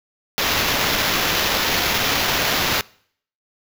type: noise with sample-and-hold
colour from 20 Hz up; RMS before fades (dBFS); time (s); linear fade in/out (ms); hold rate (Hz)
white; -20; 0.38-2.81; 0; 8820
effects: noise-tail reverb RT60 0.6 s tail -24 dB re dry